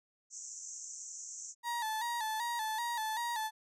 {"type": "band-pass noise", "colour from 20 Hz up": "pink", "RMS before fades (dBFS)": -46, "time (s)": [0.3, 1.55], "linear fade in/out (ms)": 50, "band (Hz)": [5900, 7600], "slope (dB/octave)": 96}
{"type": "tone with vibrato", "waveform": "35% pulse", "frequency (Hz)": 909, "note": "A#5", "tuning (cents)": -44, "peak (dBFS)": -32, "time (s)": [1.63, 3.51], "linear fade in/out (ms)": 50, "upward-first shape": "square", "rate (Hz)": 2.6, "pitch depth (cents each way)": 73}
{"effects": ["resampled to 32000 Hz"]}